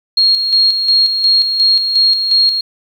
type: tone with tremolo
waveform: sine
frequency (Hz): 4266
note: C8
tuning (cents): +33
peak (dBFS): -7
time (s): 0.17-2.61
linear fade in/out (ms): 5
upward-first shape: square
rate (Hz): 2.8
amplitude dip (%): 50
effects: 7-bit